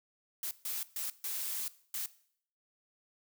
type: noise bursts at uneven times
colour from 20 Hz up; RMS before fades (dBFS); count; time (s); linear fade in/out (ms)
blue; -37; 5; 0.43-0.51 / 0.65-0.83 / 0.96-1.1 / 1.24-1.68 / 1.94-2.06; 2
effects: noise-tail reverb RT60 0.6 s tail -18 dB re dry